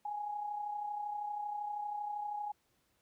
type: tone with amplitude modulation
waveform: sine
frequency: 830.6 Hz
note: G#5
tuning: in tune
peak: -34 dBFS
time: 0.05-2.52 s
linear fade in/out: 5 ms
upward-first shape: sine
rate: 32.7 Hz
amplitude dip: 50%
effects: pink hiss -75 dBFS RMS until 3.01 s + high-pass 60 Hz 12 dB/octave